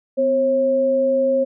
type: tone pair together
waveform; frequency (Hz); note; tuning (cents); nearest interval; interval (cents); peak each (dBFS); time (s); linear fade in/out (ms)
sine; 254.4 / 539.6; C4 / C#5; -48 / -47; octave + minor second; 1301; -24 / -15; 0.17-1.45; 20
effects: none